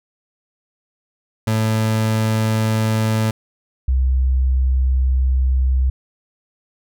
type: tone pair in turn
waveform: 30% pulse / sine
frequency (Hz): 110 / 64.74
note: A2 / C2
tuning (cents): 0 / -18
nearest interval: major sixth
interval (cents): 918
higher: first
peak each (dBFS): -13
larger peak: neither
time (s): 1.47-3.31 / 3.88-5.9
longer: second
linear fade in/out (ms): 5
effects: none